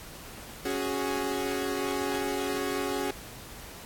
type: chord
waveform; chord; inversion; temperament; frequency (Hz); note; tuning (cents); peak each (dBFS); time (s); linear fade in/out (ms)
sawtooth; C# suspended fourth; none; equal; 277.2 / 370 / 415.3; C#4 / F#4 / G#4; 0 / 0 / 0; -29; 0.65-3.11; 5
effects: pink hiss -45 dBFS RMS until 3.85 s + AAC 64 kbps